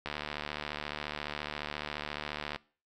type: click train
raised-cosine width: 0.3 ms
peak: -19 dBFS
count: 187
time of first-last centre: 0.06-2.56 s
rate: 74.4 Hz
effects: noise-tail reverb RT60 0.4 s tail -22 dB re dry